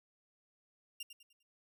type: tone with echo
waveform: sawtooth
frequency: 2794 Hz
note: F7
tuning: in tune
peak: -37 dBFS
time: 1-1.03 s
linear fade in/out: 5 ms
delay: 100 ms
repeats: 4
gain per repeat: -9 dB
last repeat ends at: 1.43 s
effects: none